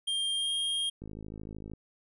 square tone with pitch glide, 3200 to 3230 Hz, G7 to G#7, +35 to -49 cents, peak -29 dBFS, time 0.07-0.9 s, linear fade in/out 10 ms, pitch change +16 cents, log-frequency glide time 0.35-0.51 s
click train, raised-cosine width 3 ms, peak -30 dBFS, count 39, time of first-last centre 1.02-1.736 s, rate 53.1 Hz
effects resampled to 24000 Hz

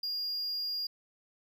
triangle tone, 4828 Hz, D8, 47 cents sharp, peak -31 dBFS, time 0.03-0.87 s, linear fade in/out 5 ms, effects none

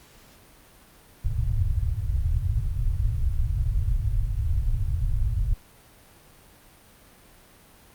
pink low-pass noise, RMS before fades -24 dBFS, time 1.24-5.54 s, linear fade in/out 10 ms, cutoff 120 Hz, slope 48 dB/octave, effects pink hiss -53 dBFS RMS until 7.94 s + Opus 48 kbps

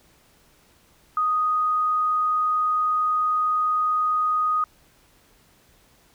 sine tone, 1244.5 Hz, D#6, in tune, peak -19 dBFS, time 1.17-4.64 s, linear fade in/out 2 ms, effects pink hiss -58 dBFS RMS until 6.14 s

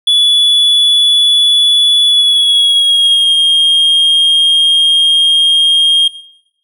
triangle tone with pitch glide, 3424 to 3232 Hz, A7 to G#7, -48 to -48 cents, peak -5 dBFS, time 0.07-6.08 s, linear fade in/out 5 ms, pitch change -100 cents, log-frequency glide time 2.07-3.31 s, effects noise-tail reverb RT60 0.8 s tail -18 dB re dry

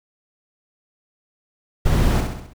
brown noise with echo, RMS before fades -17 dBFS, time 1.85-2.21 s, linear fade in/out 10 ms, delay 65 ms, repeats 5, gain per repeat -5 dB, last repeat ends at 2.535 s, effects none

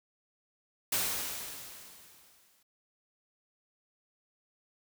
white noise with exponential decay, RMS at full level -29 dBFS, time 0.92-2.63 s, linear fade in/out 5 ms, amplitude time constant 370 ms, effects none

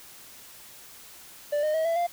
triangle tone with pitch steps, 587 / 612.3 / 638.7 / 666.2 / 694.8 Hz, D5 / D#5 / D#5 / E5 / F5, -1 / -28 / +45 / +18 / -9 cents, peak -21 dBFS, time 1.52-2.07 s, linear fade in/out 10 ms, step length 110 ms, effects white hiss -48 dBFS RMS until 2.12 s

